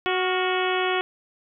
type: harmonic tone with a mistuned harmonic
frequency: 370 Hz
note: F#4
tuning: in tune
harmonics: 1 / 2 / 3 / 4 / 5 / 6 / 7 / 8 / 9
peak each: -25 / -28 / -30 / -31 / -32 / -33 / -33 / -34 / -35 dBFS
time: 0.06-1.01 s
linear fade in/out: 0 ms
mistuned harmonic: 4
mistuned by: -60 cents
effects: none